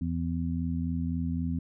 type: harmonic tone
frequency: 83.8 Hz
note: E2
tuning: 29 cents sharp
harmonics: 1 / 2 / 3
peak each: -32 / -32 / -32 dBFS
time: 0.01-1.59 s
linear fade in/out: 5 ms
effects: none